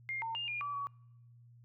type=tone with pitch steps; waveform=sine; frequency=2119 / 907 / 2816 / 2419 / 1152 / 1130 Hz; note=C7 / A#5 / F7 / D#7 / D6 / C#6; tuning=+21 / -48 / +14 / -49 / -34 / +33 cents; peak=-35 dBFS; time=0.09-0.87 s; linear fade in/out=0 ms; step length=130 ms; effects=noise-tail reverb RT60 0.8 s tail -24 dB re dry + added 119 Hz sine -56 dBFS peak until 1.64 s